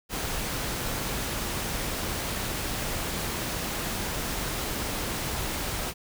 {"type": "noise", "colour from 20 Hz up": "pink", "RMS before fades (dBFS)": -31, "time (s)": [0.09, 5.94], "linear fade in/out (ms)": 50, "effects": []}